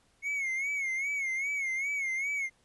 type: tone with vibrato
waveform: triangle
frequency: 2183 Hz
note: C#7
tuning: 27 cents flat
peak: -28 dBFS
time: 0.22-2.5 s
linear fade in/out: 50 ms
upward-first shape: sine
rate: 2.5 Hz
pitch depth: 89 cents each way
effects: pink hiss -68 dBFS RMS until 2.64 s + resampled to 24000 Hz